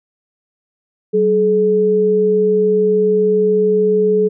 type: tone pair together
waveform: sine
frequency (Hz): 190 / 426.5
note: F#3 / G#4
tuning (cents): +46 / +46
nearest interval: octave + major second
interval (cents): 1400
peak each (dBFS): -19 / -11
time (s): 1.13-4.29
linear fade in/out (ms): 20
effects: none